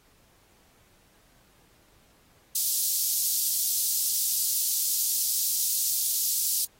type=high-pass noise; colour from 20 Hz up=white; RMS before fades=-26 dBFS; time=2.55-6.65 s; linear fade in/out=5 ms; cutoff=4500 Hz; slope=24 dB/octave; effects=pink hiss -62 dBFS RMS until 6.79 s + AAC 48 kbps